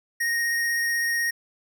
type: tone with vibrato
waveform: square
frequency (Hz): 1865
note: A#6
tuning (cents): 0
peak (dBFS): -23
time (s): 0.2-1.31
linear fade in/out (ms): 10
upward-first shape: sine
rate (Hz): 16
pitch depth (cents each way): 9
effects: none